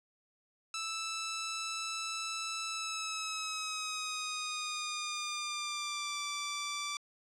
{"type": "tone with pitch glide", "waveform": "10% pulse", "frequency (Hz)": [1318.5, 1167.9], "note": ["E6", "D6"], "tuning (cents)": [0, -10], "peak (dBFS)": -27, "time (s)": [0.74, 6.97], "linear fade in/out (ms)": 2, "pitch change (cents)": -210, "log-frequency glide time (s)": [2.67, 6.24], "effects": ["low-pass 9000 Hz 12 dB/octave"]}